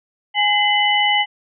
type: tone cluster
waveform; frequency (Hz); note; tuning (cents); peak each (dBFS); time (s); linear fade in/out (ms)
sine; 830 / 2045 / 2979; G#5 / C7 / F#7; -1 / -40 / +11; -18; 0.34-1.26; 50
effects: none